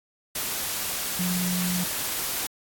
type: tone in noise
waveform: sine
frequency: 179.4 Hz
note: F3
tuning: 47 cents sharp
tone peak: -25 dBFS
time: 1.19-1.84 s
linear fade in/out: 5 ms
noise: white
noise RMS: -29 dBFS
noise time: 0.35-2.47 s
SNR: +1 dB
effects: AAC 64 kbps